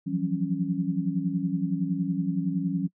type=tone cluster; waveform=sine; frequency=166.9 / 177.6 / 188.4 / 276.1 Hz; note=E3 / F3 / F#3 / C#4; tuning=+22 / +29 / +32 / -7 cents; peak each=-30 dBFS; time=0.06-2.88 s; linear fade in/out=20 ms; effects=noise-tail reverb RT60 0.1 s tail -25 dB re dry